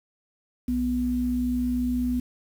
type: tone pair together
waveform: sine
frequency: 61.7 / 247.3 Hz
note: B1 / B3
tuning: -1 / +3 cents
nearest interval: 2 octaves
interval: 2404 cents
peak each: -31 / -23 dBFS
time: 0.68-2.2 s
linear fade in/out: 5 ms
effects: 8-bit